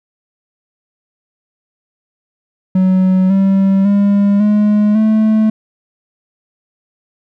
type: tone with pitch steps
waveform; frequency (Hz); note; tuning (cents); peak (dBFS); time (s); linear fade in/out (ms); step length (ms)
triangle; 186.7 / 193.95 / 201.5 / 209.3 / 217.5; F#3 / G3 / G3 / G#3 / A3; +16 / -18 / +48 / +14 / -20; -6; 2.75-5.5; 5; 550
effects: none